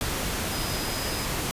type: tone in noise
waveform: sine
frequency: 5000 Hz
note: D#8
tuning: 8 cents sharp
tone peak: -37 dBFS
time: 0.52-1.25 s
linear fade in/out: 0 ms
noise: pink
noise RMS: -29 dBFS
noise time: 0.01-1.51 s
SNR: -11 dB
effects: resampled to 32000 Hz